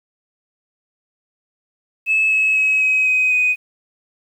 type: tone with pitch steps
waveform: sine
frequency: 2600 / 2579 / 2558 / 2538 / 2517 / 2497 Hz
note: E7 / E7 / D#7 / D#7 / D#7 / D#7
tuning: -24 / -39 / +47 / +34 / +19 / +6 cents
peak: -12 dBFS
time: 2.06-3.56 s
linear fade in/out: 50 ms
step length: 250 ms
effects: tanh soft clip ceiling -9 dBFS + 8-bit